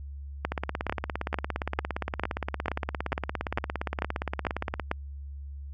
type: two click trains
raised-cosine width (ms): 0.5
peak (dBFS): -11 / -14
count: 11 / 75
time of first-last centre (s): 0.45-4.914 / 0.52-4.797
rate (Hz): 2.24 / 17.3
effects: added 70 Hz sine -37 dBFS peak until 5.73 s